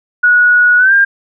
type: tone with pitch glide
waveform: sine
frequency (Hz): 1460 to 1601.4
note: F#6 to G6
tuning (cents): -24 to +37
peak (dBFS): -5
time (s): 0.23-1.05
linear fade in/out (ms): 10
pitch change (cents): +161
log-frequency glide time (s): 0.78-0.93
effects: none

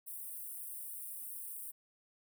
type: high-pass noise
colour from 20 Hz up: white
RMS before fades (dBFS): -45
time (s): 0.06-1.72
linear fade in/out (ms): 20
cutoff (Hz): 8500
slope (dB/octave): 96
effects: none

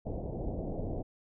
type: low-pass noise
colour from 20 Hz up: pink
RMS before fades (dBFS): -36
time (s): 0.05-1.03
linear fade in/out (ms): 20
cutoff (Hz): 720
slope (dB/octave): 48
effects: none

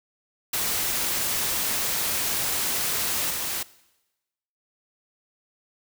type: noise with level steps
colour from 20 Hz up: white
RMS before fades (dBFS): -26 / -29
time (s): 0.53-3.63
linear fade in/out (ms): 5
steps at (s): 3.3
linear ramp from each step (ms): 10
effects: noise-tail reverb RT60 1.0 s tail -20 dB re dry

